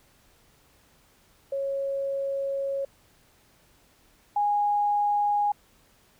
sine tone pair in turn, 550 / 824.1 Hz, C#5 / G#5, -14 / -14 cents, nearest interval perfect fifth, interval 700 cents, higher second, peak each -26 / -21 dBFS, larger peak second, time 1.52-2.85 / 4.36-5.52 s, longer first, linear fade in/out 5 ms, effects pink hiss -61 dBFS RMS until 6.19 s

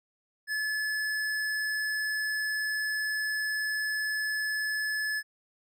sine tone with tanh clipping, 1721 Hz, A6, 39 cents flat, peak -30 dBFS, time 0.47-5.23 s, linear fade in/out 50 ms, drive 18 dB, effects none

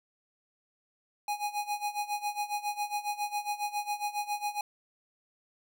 square tone with tremolo, 828 Hz, G#5, 5 cents flat, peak -29 dBFS, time 1.28-4.61 s, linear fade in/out 2 ms, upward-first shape sine, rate 7.3 Hz, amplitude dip 85%, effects none

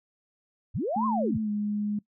sine linear two-way sweep, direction up then down, 54 to 1096 to 54 Hz, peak -26 dBFS, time 0.74-1.38 s, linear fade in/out 20 ms, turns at 1.06 s
sine tone with pitch glide, 220 to 208 Hz, A3 to G#3, 0 to +3 cents, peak -26 dBFS, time 0.96-1.99 s, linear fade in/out 5 ms, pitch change -97 cents, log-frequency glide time 1.4-1.5 s
effects noise-tail reverb RT60 0.1 s tail -21 dB re dry

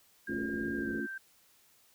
sine tone with pitch glide, 1609 to 1567.7 Hz, G6 to G6, +45 to 0 cents, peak -38 dBFS, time 0.27-1.18 s, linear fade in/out 5 ms, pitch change -45 cents, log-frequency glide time 0.75-0.9 s
sine chord, A augmented, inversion none, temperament equal, 220 / 277.2 / 349.2 Hz, A3 / C#4 / E#4, 0 / 0 / 0 cents, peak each -38 dBFS, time 0.28-1.07 s, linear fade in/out 20 ms
white low-pass noise, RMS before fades -45 dBFS, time 0.29-1.01 s, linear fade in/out 10 ms, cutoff 490 Hz, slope 48 dB/octave
effects white hiss -65 dBFS RMS until 1.94 s

